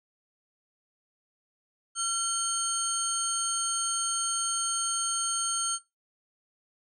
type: tone cluster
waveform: sine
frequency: 1375 / 3101 / 4383 / 6450 / 8730 Hz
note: F6 / G7 / C#8 / G8 / C#9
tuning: -27 / -19 / -20 / +48 / -28 cents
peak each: -33 / -37 / -38 / -33 / -30 dBFS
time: 1.95-5.79 s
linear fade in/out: 50 ms
effects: noise-tail reverb RT60 0.2 s tail -18 dB re dry + tanh soft clip ceiling -17 dBFS